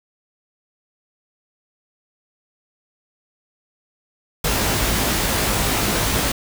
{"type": "noise with comb filter", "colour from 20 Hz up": "pink", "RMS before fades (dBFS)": -20, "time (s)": [4.44, 6.32], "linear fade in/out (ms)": 5, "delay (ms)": 19, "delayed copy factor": 0.8, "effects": []}